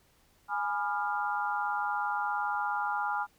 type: chord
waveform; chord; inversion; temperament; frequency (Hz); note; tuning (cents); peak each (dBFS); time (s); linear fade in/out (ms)
sine; G# diminished seventh; none; equal with one note detuned; 830.6 / 987.8 / 1205.6 / 1396.9; G#5 / B5 / D6 / F6; 0 / 0 / +45 / 0; -32 / -36 / -37 / -34; 0.48-3.27; 50
effects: pink hiss -66 dBFS RMS until 3.38 s